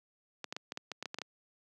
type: clicks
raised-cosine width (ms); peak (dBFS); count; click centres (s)
0.2; -21; 11; 0.443 / 0.525 / 0.565 / 0.721 / 0.774 / 0.917 / 1.026 / 1.057 / 1.144 / 1.186 / 1.217
effects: high-pass 200 Hz 12 dB/octave